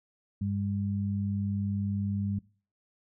sine tone pair together, 100 / 200 Hz, G2 / G3, +35 / +35 cents, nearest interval octave, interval 1200 cents, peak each -30 / -31 dBFS, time 0.41-2.39 s, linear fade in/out 5 ms, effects noise-tail reverb RT60 0.4 s tail -22 dB re dry

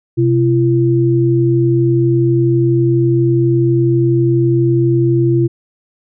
sine tone pair together, 127.87 / 340 Hz, C3 / F4, -39 / -46 cents, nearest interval octave + perfect fourth, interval 1693 cents, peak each -12 dBFS, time 0.17-5.48 s, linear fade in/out 20 ms, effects none

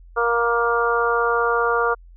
harmonic tone, 235 Hz, A#3, 14 cents sharp, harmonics 2 / 3 / 4 / 5 / 6, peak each -21 / -27 / -26 / -22 / -23 dBFS, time 0.16-1.95 s, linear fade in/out 20 ms, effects added 43 Hz sine -42 dBFS peak until 2.16 s

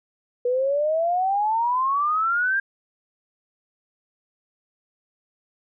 sine exponential sweep, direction up, 483.2 to 1617 Hz, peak -19 dBFS, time 0.45-2.6 s, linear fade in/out 5 ms, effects none

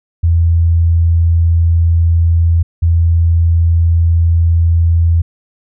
sine tone pair in turn, 83.7 / 83.7 Hz, E2 / E2, +27 / +27 cents, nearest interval unison, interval 0 cents, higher neither, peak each -7 dBFS, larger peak neither, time 0.23-2.63 / 2.82-5.22 s, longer neither, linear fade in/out 10 ms, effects none

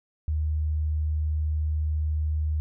sine tone, 76.8 Hz, D#2, 22 cents flat, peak -23 dBFS, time 0.28-2.6 s, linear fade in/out 0 ms, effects none

